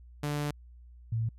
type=tone pair in turn; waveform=sawtooth / sine; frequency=146.9 / 113.18 Hz; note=D3 / A2; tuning=+1 / +49 cents; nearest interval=perfect fourth; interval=452 cents; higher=first; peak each=-26 / -27 dBFS; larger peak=first; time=0.23-0.51 / 1.12-1.29 s; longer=first; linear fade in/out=5 ms; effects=added 60 Hz sine -49 dBFS peak until 1.38 s + resampled to 32000 Hz